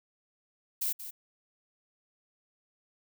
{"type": "noise with echo", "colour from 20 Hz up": "violet", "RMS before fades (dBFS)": -31, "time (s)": [0.81, 0.93], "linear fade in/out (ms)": 10, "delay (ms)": 180, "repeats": 1, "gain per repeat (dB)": -11, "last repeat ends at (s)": 1.11, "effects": []}